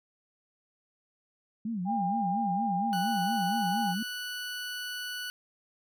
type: tone with vibrato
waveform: sine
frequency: 202.4 Hz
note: G#3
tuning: 44 cents flat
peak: -30 dBFS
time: 1.65-4.03 s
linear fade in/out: 5 ms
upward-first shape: sine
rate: 4.3 Hz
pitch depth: 240 cents each way
type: tone with pitch glide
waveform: sine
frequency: 803 to 811.9 Hz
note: G5 to G#5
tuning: +41 to -39 cents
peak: -28 dBFS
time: 1.85-3.95 s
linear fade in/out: 50 ms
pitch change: +20 cents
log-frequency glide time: 3.46-3.63 s
type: tone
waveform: 20% pulse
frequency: 1480 Hz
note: F#6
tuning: in tune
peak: -30 dBFS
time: 2.93-5.3 s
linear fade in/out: 0 ms
effects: none